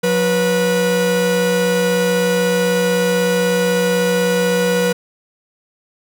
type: tone pair together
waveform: 45% pulse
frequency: 181.37 / 488 Hz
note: F#3 / B4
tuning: -34 / -21 cents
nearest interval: octave + perfect fourth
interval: 1713 cents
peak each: -19 / -15 dBFS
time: 0.03-4.93 s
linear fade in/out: 10 ms
effects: none